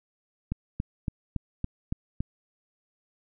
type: click train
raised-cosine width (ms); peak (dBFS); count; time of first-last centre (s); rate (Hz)
5; -16; 7; 0.52-2.205; 3.56
effects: none